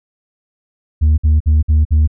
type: tone bursts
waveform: sine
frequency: 76.8 Hz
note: D#2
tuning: 22 cents flat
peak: -5 dBFS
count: 5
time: 1.01-2.076 s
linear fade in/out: 20 ms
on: 170 ms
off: 54 ms
effects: tanh soft clip ceiling -7 dBFS